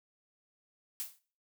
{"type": "noise with exponential decay", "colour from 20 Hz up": "blue", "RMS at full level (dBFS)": -34, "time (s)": [1, 1.19], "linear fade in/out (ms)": 0, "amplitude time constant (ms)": 41, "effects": ["noise-tail reverb RT60 0.4 s tail -18 dB re dry"]}